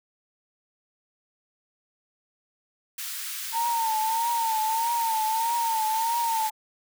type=high-pass noise; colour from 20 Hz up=white; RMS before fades=-34 dBFS; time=2.98-6.5 s; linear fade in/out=5 ms; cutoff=1300 Hz; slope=24 dB/octave
type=tone with vibrato; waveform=sine; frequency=905 Hz; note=A5; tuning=48 cents sharp; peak=-23 dBFS; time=3.52-6.51 s; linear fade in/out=50 ms; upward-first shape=triangle; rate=1.6 Hz; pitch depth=81 cents each way
effects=none